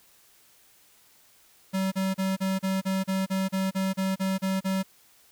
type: tone bursts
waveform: square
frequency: 190.9 Hz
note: G3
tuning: 46 cents flat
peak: -25 dBFS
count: 14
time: 1.73-4.832 s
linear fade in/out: 20 ms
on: 190 ms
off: 34 ms
effects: white hiss -59 dBFS RMS until 5.31 s